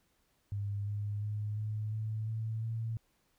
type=tone with pitch steps; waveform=sine; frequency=101.3 / 103.19 / 105.11 / 107.08 / 109.07 / 111.11 / 113.18 Hz; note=G#2 / G#2 / G#2 / A2 / A2 / A2 / A2; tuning=-43 / -11 / +21 / -47 / -15 / +17 / +49 cents; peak=-33 dBFS; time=0.52-2.97 s; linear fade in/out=0 ms; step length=350 ms; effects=pink hiss -74 dBFS RMS until 3.38 s